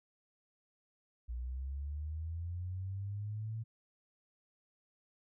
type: linear sweep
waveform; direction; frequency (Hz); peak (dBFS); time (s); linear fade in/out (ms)
sine; up; 58.27 to 113.2; -37; 1.28-3.64; 20
effects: none